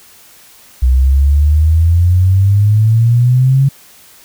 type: exponential sweep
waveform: sine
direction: up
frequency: 62.2 to 138.59 Hz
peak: -6 dBFS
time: 0.82-3.69 s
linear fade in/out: 10 ms
effects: white hiss -42 dBFS RMS until 4.24 s